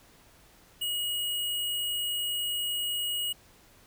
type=tone with sample-and-hold; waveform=sine; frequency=2900 Hz; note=F#7; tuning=35 cents flat; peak=-28 dBFS; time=0.81-3.33 s; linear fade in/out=10 ms; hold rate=11025 Hz; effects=pink hiss -58 dBFS RMS until 3.86 s